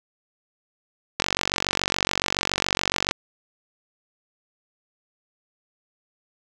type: click train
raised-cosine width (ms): 0.2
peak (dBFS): -3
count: 91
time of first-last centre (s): 1.2-3.111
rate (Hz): 47.1
effects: none